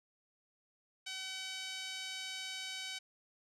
5% pulse tone with band-pass filter, 759 Hz, F#5, 44 cents sharp, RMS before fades -43 dBFS, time 1.06-2.99 s, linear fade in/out 10 ms, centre 2900 Hz, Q 1.1, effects none

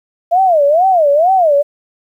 sine tone with vibrato, 659.3 Hz, E5, in tune, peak -7 dBFS, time 0.31-1.63 s, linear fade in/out 20 ms, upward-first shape sine, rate 2.2 Hz, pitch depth 270 cents each way, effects 8-bit

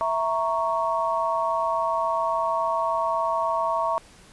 sine chord, A# diminished, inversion second, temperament equal, 659.3 / 932.3 / 1108.7 Hz, E5 / A#5 / C#6, 0 / 0 / 0 cents, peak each -26 dBFS, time 0.01-3.98 s, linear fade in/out 0 ms, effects pink hiss -51 dBFS RMS until 4.32 s + resampled to 24000 Hz

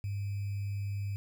sine tone with sample-and-hold, 100.2 Hz, G2, 38 cents sharp, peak -32 dBFS, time 0.04-1.16 s, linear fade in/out 0 ms, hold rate 2450 Hz, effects none

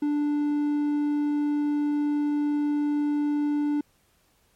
triangle tone, 293.7 Hz, D4, in tune, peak -20 dBFS, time 0.02-3.81 s, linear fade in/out 5 ms, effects pink hiss -65 dBFS RMS until 4.55 s + MP3 64 kbps

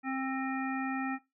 harmonic tone with a mistuned harmonic, 265 Hz, C4, 22 cents sharp, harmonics 1 / 3 / 5 / 7 / 9, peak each -33 / -38 / -40 / -41 / -43 dBFS, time 0.03-1.19 s, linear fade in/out 50 ms, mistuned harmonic 9, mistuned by +19 cents, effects noise-tail reverb RT60 0.2 s tail -17 dB re dry

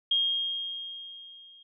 sine tone with level ramp, 3239 Hz, G#7, 44 cents flat, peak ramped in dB -21 to -51 dBFS, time 0.11-1.63 s, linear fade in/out 5 ms, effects none

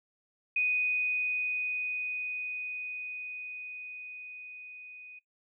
sine tone with level ramp, 2489 Hz, D#7, in tune, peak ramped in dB -25 to -46 dBFS, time 0.56-5.19 s, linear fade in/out 5 ms, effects noise-tail reverb RT60 0.1 s tail -17 dB re dry

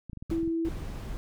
clicks, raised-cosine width 5 ms, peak -28 dBFS, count 9, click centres 0.097 / 0.132 / 0.173 / 0.225 / 0.298 / 0.337 / 0.381 / 0.431 / 0.477 s
brown noise with exponential decay, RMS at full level -31 dBFS, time 0.3-0.61 s, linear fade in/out 2 ms, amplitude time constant 67 ms
sine tone, 329.6 Hz, E4, in tune, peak -26 dBFS, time 0.31-0.69 s, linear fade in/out 5 ms
brown noise, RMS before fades -36 dBFS, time 0.65-1.17 s, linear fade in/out 0 ms
effects none

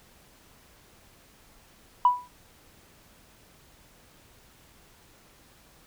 sine tone with exponential decay, 986 Hz, B5, 3 cents flat, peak -12 dBFS, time 2.05-2.28 s, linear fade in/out 2 ms, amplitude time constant 48 ms, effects tanh soft clip ceiling -8 dBFS + pink hiss -57 dBFS RMS until 5.86 s

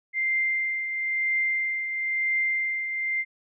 sine tone with tremolo, 2093 Hz, C7, in tune, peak -21 dBFS, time 0.13-3.25 s, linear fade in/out 50 ms, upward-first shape triangle, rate 1 Hz, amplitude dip 55%, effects none

